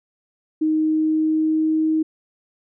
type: tone with pitch glide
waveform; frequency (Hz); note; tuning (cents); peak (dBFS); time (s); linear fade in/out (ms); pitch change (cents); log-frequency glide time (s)
sine; 312.1 to 315.2; D#4 to D#4; +5 to +23; -16; 0.61-2.03; 10; +18; 0.74-1.88
effects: none